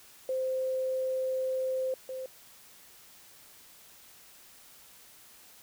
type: tone pair in turn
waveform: sine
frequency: 520 / 520 Hz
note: C5 / C5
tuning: -11 / -11 cents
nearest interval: unison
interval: 0 cents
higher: neither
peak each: -28 / -35 dBFS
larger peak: first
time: 0.29-1.94 / 2.09-2.26 s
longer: first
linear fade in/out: 2 ms
effects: white hiss -55 dBFS RMS until 5.62 s